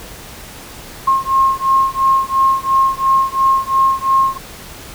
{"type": "beating tone pair", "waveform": "sine", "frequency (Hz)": [1071, 1073.9], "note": ["C6", "C6"], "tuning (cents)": [40, 45], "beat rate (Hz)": 2.9, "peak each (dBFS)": -14, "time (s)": [1.07, 4.38], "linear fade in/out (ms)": 10, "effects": ["pink hiss -34 dBFS RMS until 4.94 s"]}